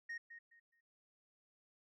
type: tone with echo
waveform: sine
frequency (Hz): 1861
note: A#6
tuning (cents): -3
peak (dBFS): -39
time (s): 0.09-0.18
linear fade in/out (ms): 10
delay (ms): 210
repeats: 3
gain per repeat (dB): -12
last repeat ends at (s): 0.81
effects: tanh soft clip ceiling -41 dBFS